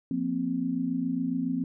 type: chord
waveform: sine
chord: F suspended fourth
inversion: none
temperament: equal with one note detuned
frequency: 174.61 / 234.4 / 261.6 Hz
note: F3 / Bb3 / C4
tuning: 0 / +10 / 0 cents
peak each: -33 / -32 / -28 dBFS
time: 0.11-1.64 s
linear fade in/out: 2 ms
effects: none